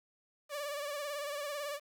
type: tone with vibrato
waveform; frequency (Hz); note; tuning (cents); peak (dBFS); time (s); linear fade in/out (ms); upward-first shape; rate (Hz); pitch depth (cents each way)
sawtooth; 580; D5; -22; -33; 0.49-1.8; 50; sine; 18; 58
effects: 10-bit